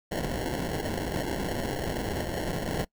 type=noise with sample-and-hold; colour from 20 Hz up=blue; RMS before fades=-31 dBFS; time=0.11-2.85 s; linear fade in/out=10 ms; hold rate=1225 Hz; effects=noise-tail reverb RT60 0.1 s tail -23 dB re dry